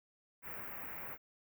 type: band-stop noise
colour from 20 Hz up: white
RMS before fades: -45 dBFS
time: 0.42-1.18 s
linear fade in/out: 50 ms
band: 2400 to 15000 Hz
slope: 48 dB/octave
effects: none